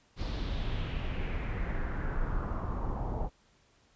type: noise with low-pass filter sweep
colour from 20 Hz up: brown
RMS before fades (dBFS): -33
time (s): 0.16-3.3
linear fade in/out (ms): 50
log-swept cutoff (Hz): 4600 to 780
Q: 3
effects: pink hiss -66 dBFS RMS until 3.95 s + resampled to 16000 Hz